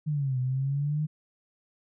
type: exponential two-way sweep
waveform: sine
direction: down then up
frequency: 155.56 to 125.9 to 155 Hz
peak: -25 dBFS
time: 0.06-1.07 s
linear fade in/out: 20 ms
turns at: 0.39 s
effects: none